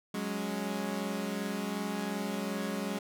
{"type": "chord", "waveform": "sawtooth", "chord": "F# suspended second", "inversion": "none", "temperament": "equal", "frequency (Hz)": [185, 207.7, 277.2], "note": ["F#3", "G#3", "C#4"], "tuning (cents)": [0, 0, 0], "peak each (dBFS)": [-34, -31, -36], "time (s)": [0.14, 2.99], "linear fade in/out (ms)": 5, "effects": []}